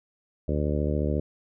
harmonic tone, 74.2 Hz, D2, 18 cents sharp, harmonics 1 / 2 / 3 / 4 / 5 / 6 / 7 / 8, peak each -27 / -30 / -32 / -33 / -34 / -35 / -35 / -36 dBFS, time 0.48-1.2 s, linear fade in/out 5 ms, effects none

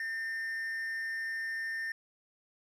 triangle tone with amplitude modulation, 1813 Hz, A#6, 49 cents flat, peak -30 dBFS, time 0-1.92 s, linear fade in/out 2 ms, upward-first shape sine, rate 223 Hz, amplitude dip 40%, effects none

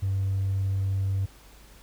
sine tone with hard clipping, 97 Hz, G2, 18 cents flat, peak -24 dBFS, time 0.02-1.26 s, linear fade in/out 10 ms, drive 1 dB, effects added 50 Hz sine -51 dBFS peak until 1.82 s + pink hiss -54 dBFS RMS until 1.82 s

